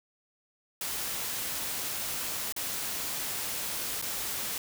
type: noise with dropouts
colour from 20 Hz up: white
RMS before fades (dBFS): -34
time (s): 0.81-4.58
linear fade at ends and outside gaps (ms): 2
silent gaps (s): 2.524-2.563 / 4.016-4.023
effects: none